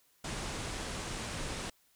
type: low-pass noise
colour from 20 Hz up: pink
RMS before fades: -39 dBFS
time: 0.24-1.7 s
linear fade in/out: 5 ms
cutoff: 9700 Hz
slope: 48 dB/octave
effects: white hiss -69 dBFS RMS until 1.95 s